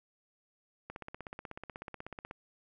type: click train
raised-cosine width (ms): 0.5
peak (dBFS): -27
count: 24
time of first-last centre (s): 0.9-2.311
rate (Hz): 16.3
effects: none